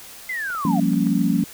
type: linear sweep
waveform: sine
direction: down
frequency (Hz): 2093 to 649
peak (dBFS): -24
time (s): 0.29-0.8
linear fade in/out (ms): 5
type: clicks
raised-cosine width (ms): 0.5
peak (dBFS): -26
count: 4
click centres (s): 0.503 / 0.549 / 0.934 / 1.07
type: chord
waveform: sine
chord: G half-diminished seventh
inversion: third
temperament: equal with one note detuned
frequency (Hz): 174.61 / 196 / 229.7 / 277.2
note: F3 / G3 / Bb3 / Db4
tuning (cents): 0 / 0 / -25 / 0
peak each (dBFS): -22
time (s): 0.65-1.44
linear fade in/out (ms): 2
effects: white hiss -41 dBFS RMS until 1.53 s